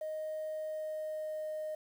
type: tone with pitch glide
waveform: sine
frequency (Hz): 622.3 to 618.4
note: D#5 to D#5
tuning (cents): 0 to -11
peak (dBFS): -34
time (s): 0.01-1.75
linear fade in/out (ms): 5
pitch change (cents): -11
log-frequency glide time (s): 0.47-1.47
effects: tanh soft clip ceiling -34 dBFS + 10-bit